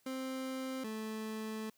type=tone pair in turn; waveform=30% pulse; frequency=262 / 218.4 Hz; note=C4 / A3; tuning=+2 / -13 cents; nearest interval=minor third; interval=315 cents; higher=first; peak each=-35 / -36 dBFS; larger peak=first; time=0.06-0.84 / 0.84-1.7 s; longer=second; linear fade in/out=5 ms; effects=white hiss -72 dBFS RMS until 1.77 s